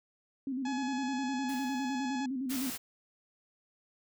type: tone with vibrato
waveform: sine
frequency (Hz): 261.6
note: C4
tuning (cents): 0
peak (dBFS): -32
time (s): 0.47-2.7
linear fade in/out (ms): 2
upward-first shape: square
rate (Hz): 9.8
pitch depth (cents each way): 71
type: harmonic tone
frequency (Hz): 846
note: G#5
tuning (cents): +32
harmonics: 1 / 2 / 3 / 4 / 5 / 6 / 7 / 8 / 9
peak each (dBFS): -38 / -44 / -48 / -50 / -52 / -54 / -55 / -56 / -57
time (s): 0.65-2.26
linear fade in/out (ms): 5
type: noise with exponential decay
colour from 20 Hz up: white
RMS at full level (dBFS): -47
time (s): 1.49-2.28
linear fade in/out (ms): 2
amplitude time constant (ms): 170
type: noise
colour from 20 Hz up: white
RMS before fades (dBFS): -39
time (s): 2.49-2.78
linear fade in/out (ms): 20
effects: none